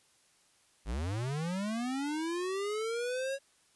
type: linear sweep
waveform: square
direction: up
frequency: 46.78 to 554.4 Hz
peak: -33 dBFS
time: 0.85-3.39 s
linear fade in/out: 50 ms
effects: white hiss -67 dBFS RMS until 3.75 s + resampled to 24000 Hz